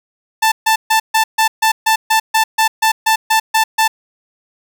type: tone bursts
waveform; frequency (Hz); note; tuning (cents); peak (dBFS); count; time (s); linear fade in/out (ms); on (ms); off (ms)
sawtooth; 884; A5; +8; -6; 15; 0.42-3.88; 10; 100; 140
effects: none